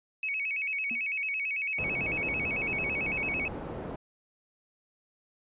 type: tone with vibrato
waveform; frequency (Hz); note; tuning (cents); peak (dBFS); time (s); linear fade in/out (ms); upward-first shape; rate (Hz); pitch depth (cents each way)
sine; 2400; D7; +37; -29; 0.23-3.48; 2; square; 9; 120
type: tone with exponential decay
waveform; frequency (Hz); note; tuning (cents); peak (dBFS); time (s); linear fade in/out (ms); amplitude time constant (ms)
triangle; 236.3; A#3; +24; -33; 0.91-1.05; 2; 29
type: low-pass noise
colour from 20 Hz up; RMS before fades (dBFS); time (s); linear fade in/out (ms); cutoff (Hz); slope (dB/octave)
white; -38; 1.78-3.96; 5; 540; 12
effects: resampled to 8000 Hz